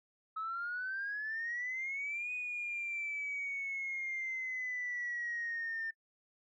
sine exponential two-way sweep, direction up then down, 1281 to 2489 to 1793 Hz, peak -35 dBFS, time 0.36-5.91 s, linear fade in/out 10 ms, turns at 2.32 s, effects noise-tail reverb RT60 0.1 s tail -24 dB re dry + tanh soft clip ceiling -31 dBFS

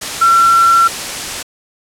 sine tone in noise, 1356 Hz, E6, 49 cents sharp, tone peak -6 dBFS, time 0.21-0.88 s, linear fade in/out 10 ms, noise white, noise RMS -21 dBFS, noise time 0.01-1.43 s, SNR +12 dB, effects low-pass 9000 Hz 12 dB/octave

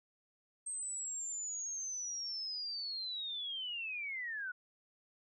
sine linear sweep, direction down, 8372 to 1443 Hz, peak -38 dBFS, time 0.66-4.52 s, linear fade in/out 10 ms, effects none

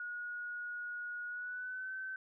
sine tone with pitch glide, 1449 to 1535.2 Hz, F#6 to G6, -37 to -37 cents, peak -39 dBFS, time 0-2.16 s, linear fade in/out 2 ms, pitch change +100 cents, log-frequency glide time 1.27-1.94 s, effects none

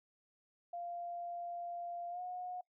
sine tone with pitch glide, 695 to 724.5 Hz, F5 to F#5, -9 to -37 cents, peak -40 dBFS, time 0.73-2.61 s, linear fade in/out 5 ms, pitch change +72 cents, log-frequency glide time 2.1-2.21 s, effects noise-tail reverb RT60 0.1 s tail -24 dB re dry

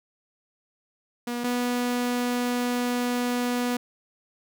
sawtooth tone pair in turn, 240.9 / 244.8 Hz, B3 / B3, -43 / -15 cents, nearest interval unison, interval 28 cents, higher second, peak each -24 / -20 dBFS, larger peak second, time 1.27-1.44 / 1.44-3.77 s, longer second, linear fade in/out 5 ms, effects none

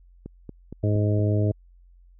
click train, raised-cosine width 3 ms, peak -23 dBFS, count 5, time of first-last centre 0.26-1.192 s, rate 4.29 Hz
harmonic tone, 104.4 Hz, G#2, 10 cents sharp, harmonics 1 / 2 / 3 / 4 / 5 / 6, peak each -20 / -31 / -29 / -31 / -35 / -32 dBFS, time 0.83-1.52 s, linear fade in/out 10 ms
effects added 44 Hz sine -50 dBFS peak until 2.19 s

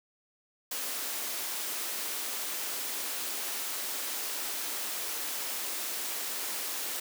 white high-pass noise, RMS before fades -35 dBFS, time 0.71-7 s, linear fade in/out 5 ms, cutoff 250 Hz, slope 24 dB/octave, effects none

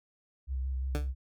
sine tone with vibrato, 65.41 Hz, C2, in tune, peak -30 dBFS, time 0.47-1.15 s, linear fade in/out 50 ms, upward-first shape square, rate 5.7 Hz, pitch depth 24 cents each way
15% pulse tone with exponential decay, 147.8 Hz, D3, 11 cents sharp, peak -23 dBFS, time 0.95-1.1 s, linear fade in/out 0 ms, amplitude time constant 32 ms
effects none

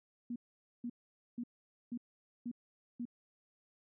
sine tone bursts, 240 Hz, B3, 49 cents flat, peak -37 dBFS, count 6, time 0.3-3.054 s, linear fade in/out 5 ms, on 59 ms, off 480 ms, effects none

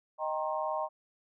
sine chord, C minor seventh, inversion first, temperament equal with one note detuned, 622.3 / 784 / 932.3 / 1069.1 Hz, Eb5 / G5 / Bb5 / C6, 0 / 0 / 0 / +37 cents, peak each -34 / -37 / -36 / -37 dBFS, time 0.18-0.89 s, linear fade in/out 50 ms, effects none

